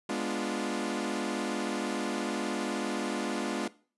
sawtooth chord, G# diminished seventh, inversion none, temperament equal, 207.7 / 246.9 / 293.7 / 349.2 Hz, G#3 / B3 / D4 / F4, 0 / 0 / 0 / 0 cents, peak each -32 dBFS, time 0.09-3.68 s, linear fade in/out 5 ms, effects noise-tail reverb RT60 0.4 s tail -19 dB re dry + resampled to 24000 Hz

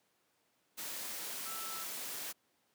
sine tone in noise, 1322 Hz, E6, 5 cents sharp, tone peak -46 dBFS, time 1.45-1.85 s, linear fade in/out 20 ms, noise white, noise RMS -42 dBFS, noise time 0.77-2.33 s, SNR -7 dB, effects pink hiss -75 dBFS RMS until 2.74 s + high-pass 200 Hz 12 dB/octave

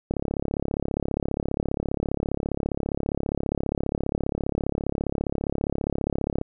click train, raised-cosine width 2 ms, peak -12 dBFS, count 221, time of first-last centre 0.11-6.414 s, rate 34.9 Hz, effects none

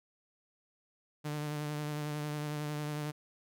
sawtooth tone with vibrato, 149.3 Hz, D3, 29 cents sharp, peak -31 dBFS, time 1.24-3.12 s, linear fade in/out 20 ms, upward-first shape sine, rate 11 Hz, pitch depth 23 cents each way, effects none

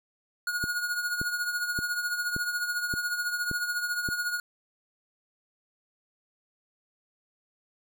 square tone with tremolo, 1443 Hz, F#6, 44 cents flat, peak -26 dBFS, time 0.47-4.4 s, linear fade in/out 2 ms, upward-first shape triangle, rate 14 Hz, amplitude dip 65%
click train, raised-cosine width 3 ms, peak -21 dBFS, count 7, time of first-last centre 0.64-4.088 s, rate 1.74 Hz
effects none

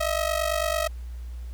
sawtooth ring-modulated tone, 638 Hz, D#5, 43 cents sharp, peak -17 dBFS, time 0-0.88 s, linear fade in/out 10 ms, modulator 24.5 Hz, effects added 60 Hz sine -33 dBFS peak until 1.53 s + pink hiss -57 dBFS RMS until 1.53 s

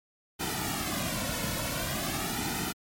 pink noise with flanger, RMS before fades -32 dBFS, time 0.39-2.73 s, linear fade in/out 20 ms, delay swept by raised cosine 1.8 to 2.52 ms, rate 0.46 Hz, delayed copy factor -0.95, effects MP3 64 kbps

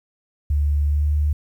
sine tone with pitch glide, 72.9 to 74.35 Hz, D2 to D2, -12 to +22 cents, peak -16 dBFS, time 0.5-1.33 s, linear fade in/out 5 ms, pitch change +34 cents, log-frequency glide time 0.87-1.08 s, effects 9-bit

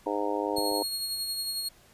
harmonic tone, 102.6 Hz, G#2, 21 cents flat, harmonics 3 / 4 / 5 / 6 / 7 / 8 / 9, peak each -33 / -33 / -33 / -37 / -37 / -39 / -34 dBFS, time 0.06-0.83 s, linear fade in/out 5 ms
sawtooth tone with tremolo, 4300 Hz, C8, 47 cents sharp, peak -26 dBFS, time 0.56-1.69 s, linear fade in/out 10 ms, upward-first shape sine, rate 11 Hz, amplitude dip 35%
clicks, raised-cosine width 3 ms, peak -28 / -38 dBFS, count 2, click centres 0.584 / 0.716 s
effects pink hiss -58 dBFS RMS until 1.93 s + resampled to 32000 Hz

